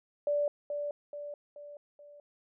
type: tone with echo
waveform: sine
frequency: 583 Hz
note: D5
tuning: 13 cents flat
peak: -26 dBFS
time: 0.27-0.48 s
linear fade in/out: 2 ms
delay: 430 ms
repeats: 4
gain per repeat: -6 dB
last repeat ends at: 2.2 s
effects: none